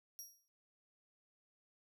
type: tone with exponential decay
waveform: 25% pulse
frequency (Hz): 5660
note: F8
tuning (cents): +22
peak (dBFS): -40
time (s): 0.19-0.48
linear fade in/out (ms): 0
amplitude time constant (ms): 62
effects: noise-tail reverb RT60 0.1 s tail -24 dB re dry